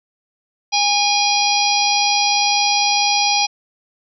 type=harmonic tone with a mistuned harmonic; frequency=818 Hz; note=G#5; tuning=26 cents flat; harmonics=1 / 3 / 4 / 5 / 6 / 7; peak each=-18 / -21 / -24 / -23 / -21 / -22 dBFS; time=0.72-3.47 s; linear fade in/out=20 ms; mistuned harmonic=7; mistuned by=-19 cents; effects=none